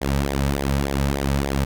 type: tone with flanger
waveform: sawtooth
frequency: 69.3 Hz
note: C#2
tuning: in tune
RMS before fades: -22 dBFS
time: 0.01-1.65 s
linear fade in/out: 10 ms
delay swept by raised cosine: 0.7 to 2.9 ms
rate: 3.4 Hz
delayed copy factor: -0.75
effects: none